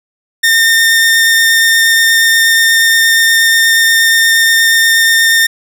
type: tone with vibrato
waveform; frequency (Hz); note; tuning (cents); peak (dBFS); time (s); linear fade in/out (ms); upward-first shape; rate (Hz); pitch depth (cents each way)
sawtooth; 1818; A#6; -44; -3; 0.43-5.47; 10; triangle; 8.4; 10
effects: none